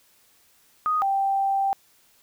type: tone pair in turn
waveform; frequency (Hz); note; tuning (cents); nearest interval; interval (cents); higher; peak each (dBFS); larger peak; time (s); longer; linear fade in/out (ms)
sine; 1244.5 / 784; D#6 / G5; 0 / 0; minor sixth; 800; first; -20; neither; 0.86-1.02 / 1.02-1.73; second; 0
effects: white hiss -60 dBFS RMS until 2.22 s